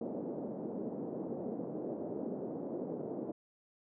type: band-pass noise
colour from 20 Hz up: pink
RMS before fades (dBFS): -40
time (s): 0.01-3.32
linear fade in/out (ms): 5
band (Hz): 200 to 570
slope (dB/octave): 24
effects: none